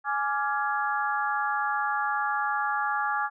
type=harmonic tone with a mistuned harmonic; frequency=278.7 Hz; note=C#4; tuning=9 cents sharp; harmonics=3 / 4 / 5 / 6; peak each=-29 / -30 / -31 / -32 dBFS; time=0.04-3.3 s; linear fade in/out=50 ms; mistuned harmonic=4; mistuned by=+85 cents; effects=none